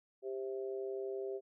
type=harmonic tone; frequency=131.8 Hz; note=C3; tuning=13 cents sharp; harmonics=3 / 4 / 5; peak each=-38 / -46 / -48 dBFS; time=0.22-1.41 s; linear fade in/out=50 ms; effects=none